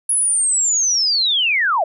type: linear sweep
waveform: sine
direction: down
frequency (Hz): 10548 to 587.3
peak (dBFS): -14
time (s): 0.09-1.84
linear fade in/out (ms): 5
effects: none